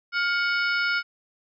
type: harmonic tone with a mistuned harmonic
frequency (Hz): 740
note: F#5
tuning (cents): 0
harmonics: 2 / 3 / 4 / 5 / 6 / 7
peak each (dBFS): -23 / -29 / -35 / -41 / -37 / -34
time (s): 0.12-1.03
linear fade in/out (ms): 50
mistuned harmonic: 2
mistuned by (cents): -83
effects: none